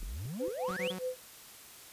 triangle exponential sweep, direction up, 32.39 to 3569 Hz, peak -35 dBFS, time 0-0.92 s, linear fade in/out 10 ms
click train, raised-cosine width 3 ms, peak -37 dBFS, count 4, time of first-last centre 0.03-0.707 s, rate 4.43 Hz
sine tone with tremolo, 508 Hz, B4, 49 cents sharp, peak -31 dBFS, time 0.39-1.2 s, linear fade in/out 20 ms, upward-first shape sine, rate 4.8 Hz, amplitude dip 100%
sawtooth tone bursts, 185 Hz, F#3, in tune, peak -34 dBFS, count 3, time 0.68-0.989 s, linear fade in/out 5 ms, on 89 ms, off 21 ms
effects white hiss -52 dBFS RMS until 1.92 s + resampled to 32000 Hz

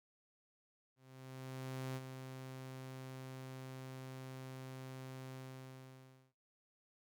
sawtooth tone with ADSR envelope, 130.81 Hz, C3, in tune, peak -36 dBFS, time 0.96-6.33 s, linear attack 1000 ms, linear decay 37 ms, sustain -7 dB, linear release 1000 ms, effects noise-tail reverb RT60 0.3 s tail -19 dB re dry

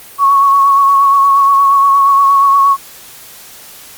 sine tone with vibrato, 1108.7 Hz, C#6, in tune, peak -5 dBFS, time 0.18-2.77 s, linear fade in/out 50 ms, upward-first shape sine, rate 8.5 Hz, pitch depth 25 cents each way, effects white hiss -35 dBFS RMS until 3.97 s + Opus 32 kbps

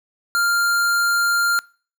square tone, 1396.9 Hz, F6, in tune, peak -17 dBFS, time 0.35-1.59 s, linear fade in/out 0 ms, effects noise-tail reverb RT60 0.4 s tail -23 dB re dry

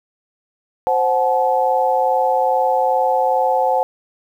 sine chord, F# diminished, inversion second, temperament equal with one note detuned, 523.3 / 740 / 862.4 Hz, C5 / F#5 / A5, 0 / 0 / -35 cents, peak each -18 dBFS, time 0.87-3.83 s, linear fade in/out 0 ms, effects 8-bit

